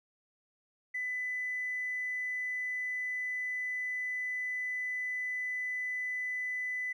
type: tone with tanh clipping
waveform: triangle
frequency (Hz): 2000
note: B6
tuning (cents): +21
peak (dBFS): -32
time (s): 0.94-6.93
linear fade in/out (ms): 10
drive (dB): 1
effects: none